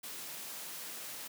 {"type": "noise", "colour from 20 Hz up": "white", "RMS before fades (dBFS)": -44, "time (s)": [0.03, 1.28], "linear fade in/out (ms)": 10, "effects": ["high-pass 150 Hz 12 dB/octave"]}